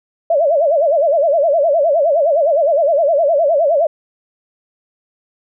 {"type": "tone with vibrato", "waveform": "sine", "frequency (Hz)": 614, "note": "D#5", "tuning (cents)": -23, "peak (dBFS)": -10, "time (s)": [0.3, 3.87], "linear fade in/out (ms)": 5, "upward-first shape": "sine", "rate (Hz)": 9.7, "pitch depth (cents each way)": 190, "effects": []}